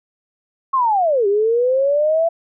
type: linear two-way sweep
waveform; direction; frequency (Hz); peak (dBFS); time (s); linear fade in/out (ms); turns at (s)
sine; down then up; 1098 to 392 to 675; -13; 0.73-2.29; 10; 1.27
effects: none